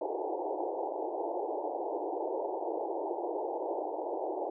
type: band-pass noise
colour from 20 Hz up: pink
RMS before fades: -35 dBFS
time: 0.01-4.5 s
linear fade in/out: 5 ms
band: 320 to 910 Hz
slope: 96 dB/octave
effects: none